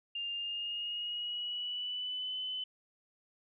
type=tone with pitch glide; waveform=sine; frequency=2804 to 3023 Hz; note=F7 to F#7; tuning=+6 to +36 cents; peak=-35 dBFS; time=0.15-2.64 s; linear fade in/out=5 ms; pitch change=+130 cents; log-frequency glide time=0.34-2.35 s; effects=none